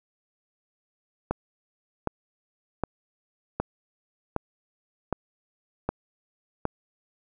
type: click train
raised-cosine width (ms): 1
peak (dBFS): -11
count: 8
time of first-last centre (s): 1.31-6.654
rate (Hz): 1.31
effects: none